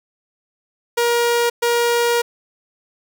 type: tone bursts at uneven times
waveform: sawtooth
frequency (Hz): 474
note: A#4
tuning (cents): +29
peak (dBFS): -11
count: 2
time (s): 0.97-1.5 / 1.62-2.22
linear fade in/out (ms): 10
effects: none